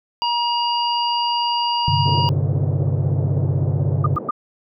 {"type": "harmonic tone", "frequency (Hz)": 951, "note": "A#5", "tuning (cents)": 34, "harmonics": [1, 3, 5], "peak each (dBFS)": [-19, -24, -26], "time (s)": [0.22, 2.29], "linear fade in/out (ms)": 0}
{"type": "chord", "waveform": "sine", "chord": "G suspended fourth", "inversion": "none", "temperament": "equal", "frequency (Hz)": [98, 130.81, 146.83], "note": ["G2", "C3", "D3"], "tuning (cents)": [0, 0, 0], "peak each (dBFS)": -21, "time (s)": [1.88, 4.16], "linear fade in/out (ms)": 0}
{"type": "band-pass noise", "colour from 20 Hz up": "white", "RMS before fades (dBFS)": -31, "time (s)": [2.05, 4.3], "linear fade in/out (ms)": 10, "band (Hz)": [150, 560], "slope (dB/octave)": 24}
{"type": "tone bursts", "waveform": "sine", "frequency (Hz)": 1214, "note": "D#6", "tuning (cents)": -43, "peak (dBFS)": -16, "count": 3, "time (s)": [4.04, 4.309], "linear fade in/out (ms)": 5, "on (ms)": 23, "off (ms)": 100}
{"effects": []}